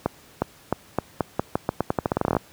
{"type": "accelerating click train", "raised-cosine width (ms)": 1, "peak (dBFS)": -6, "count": 21, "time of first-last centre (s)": [0.06, 2.367], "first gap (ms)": 360, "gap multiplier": 0.85, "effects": ["pink hiss -51 dBFS RMS until 2.52 s", "high-pass 80 Hz 12 dB/octave"]}